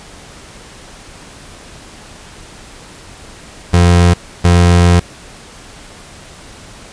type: tone bursts at uneven times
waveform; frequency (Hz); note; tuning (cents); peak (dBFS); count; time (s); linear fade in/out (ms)
30% pulse; 87.31; F2; 0; -3; 2; 3.73-4.14 / 4.44-5; 10
effects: pink hiss -36 dBFS RMS until 6.92 s + resampled to 22050 Hz